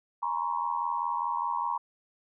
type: tone cluster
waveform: sine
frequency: 836 / 946 / 1031 / 1110 Hz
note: G#5 / A#5 / C6 / C#6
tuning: +11 / +25 / -26 / +2 cents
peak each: -38 / -30 / -34 / -35 dBFS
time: 0.22-1.78 s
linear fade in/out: 10 ms
effects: none